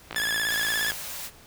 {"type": "click train", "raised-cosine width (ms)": 0.3, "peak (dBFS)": -17, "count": 46, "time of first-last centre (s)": [0.11, 0.919], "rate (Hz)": 55.6}
{"type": "tone with vibrato", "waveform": "sawtooth", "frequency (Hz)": 1703, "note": "G#6", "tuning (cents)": 43, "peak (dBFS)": -21, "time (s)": [0.16, 0.91], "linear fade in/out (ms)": 0, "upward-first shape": "sine", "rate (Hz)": 17, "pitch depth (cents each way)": 61}
{"type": "high-pass noise", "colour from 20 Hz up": "white", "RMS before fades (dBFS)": -36, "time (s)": [0.47, 1.31], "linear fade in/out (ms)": 50, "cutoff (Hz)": 490, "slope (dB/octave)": 96}
{"effects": ["pink hiss -51 dBFS RMS until 1.46 s"]}